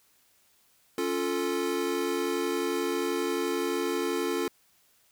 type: chord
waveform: square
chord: Db augmented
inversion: none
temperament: equal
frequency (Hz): 277.2 / 349.2 / 440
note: Db4 / F4 / A4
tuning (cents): 0 / 0 / 0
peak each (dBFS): -34 / -31 / -32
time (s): 0.98-4.48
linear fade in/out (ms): 2
effects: white hiss -65 dBFS RMS until 5.11 s